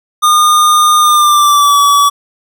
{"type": "tone with pitch glide", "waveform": "square", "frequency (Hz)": [1218, 1143], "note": ["D#6", "D6"], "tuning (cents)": [-37, -47], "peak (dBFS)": -6, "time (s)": [0.22, 2.1], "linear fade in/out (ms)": 20, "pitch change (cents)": -110, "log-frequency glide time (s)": [1, 1.79], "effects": []}